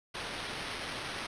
violet noise with sample-and-hold, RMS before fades -39 dBFS, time 0.14-1.27 s, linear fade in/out 10 ms, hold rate 7350 Hz, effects resampled to 22050 Hz

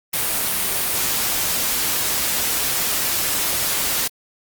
white noise, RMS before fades -21 dBFS, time 0.13-4.08 s, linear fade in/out 10 ms, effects Opus 32 kbps

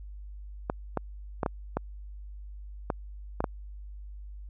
clicks, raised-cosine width 1 ms, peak -13 dBFS, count 8, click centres 0.699 / 0.973 / 1.432 / 1.462 / 1.77 / 2.902 / 3.405 / 3.442 s, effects added 50 Hz sine -40 dBFS peak until 4.49 s

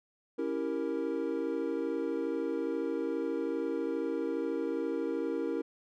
triangle chord, C# diminished seventh, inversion none, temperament equal, 277.2 / 329.6 / 392 / 466.2 Hz, C#4 / E4 / G4 / Bb4, 0 / 0 / 0 / 0 cents, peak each -35 / -33 / -37 / -33 dBFS, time 0.38-5.62 s, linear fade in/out 10 ms, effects none

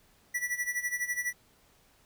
square tone with tremolo, 1956 Hz, B6, 17 cents flat, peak -28 dBFS, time 0.34-1.33 s, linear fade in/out 10 ms, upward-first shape sine, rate 12 Hz, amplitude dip 80%, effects pink hiss -64 dBFS RMS until 2.05 s

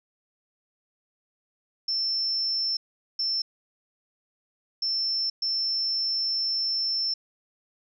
sine tone bursts at uneven times, 5350 Hz, E8, 25 cents sharp, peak -24 dBFS, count 4, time 1.88-2.77 / 3.19-3.42 / 4.82-5.3 / 5.42-7.14 s, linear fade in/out 5 ms, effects none

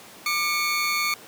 25% pulse tone pair together, 1192.9 / 2217 Hz, D6 / C#7, +27 / 0 cents, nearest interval major seventh, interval 1073 cents, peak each -22 / -21 dBFS, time 0.26-1.14 s, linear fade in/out 2 ms, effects pink hiss -45 dBFS RMS until 1.27 s + high-pass 200 Hz 12 dB/octave

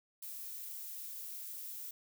violet noise, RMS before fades -45 dBFS, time 0.22-1.91 s, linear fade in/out 5 ms, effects none

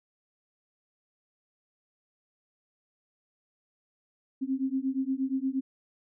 sine beating tone pair, 261.6 / 270.1 Hz, C4 / C#4, 0 / -45 cents, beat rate 8.5 Hz, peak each -30 dBFS, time 4.41-5.61 s, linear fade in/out 20 ms, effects none

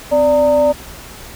sine tone with frequency modulation, 587.3 Hz, D5, in tune, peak -9 dBFS, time 0.11-0.73 s, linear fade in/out 20 ms, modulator 329 Hz, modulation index 0.53, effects added 60 Hz sine -40 dBFS peak until 1.35 s + pink hiss -35 dBFS RMS until 1.35 s

